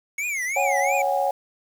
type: tone with vibrato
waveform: square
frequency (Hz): 2188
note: C#7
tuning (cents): -23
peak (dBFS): -25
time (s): 0.18-1.02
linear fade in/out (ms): 5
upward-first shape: triangle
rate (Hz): 2.9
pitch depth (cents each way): 230
type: chord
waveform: sine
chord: C# suspended fourth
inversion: none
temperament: equal with one note detuned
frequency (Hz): 554.4 / 740 / 816.3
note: C#5 / F#5 / G#5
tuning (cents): 0 / 0 / -30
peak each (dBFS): -24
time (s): 0.56-1.31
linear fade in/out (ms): 5
effects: low-pass 12000 Hz 12 dB/octave + 7-bit